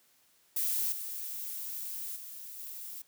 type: noise with level steps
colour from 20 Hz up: violet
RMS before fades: -31 / -39 / -45 / -43 dBFS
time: 0.56-3.02 s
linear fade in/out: 5 ms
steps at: 0.92 / 2.16 / 2.59 s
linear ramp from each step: 2 ms
effects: white hiss -67 dBFS RMS until 3.07 s + high-pass 80 Hz 12 dB/octave